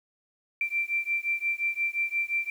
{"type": "beating tone pair", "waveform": "sine", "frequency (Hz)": [2349, 2354.7], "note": ["D7", "D7"], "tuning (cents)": [0, 4], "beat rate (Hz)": 5.7, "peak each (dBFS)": -29, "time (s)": [0.61, 2.5], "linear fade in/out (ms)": 2, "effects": ["9-bit"]}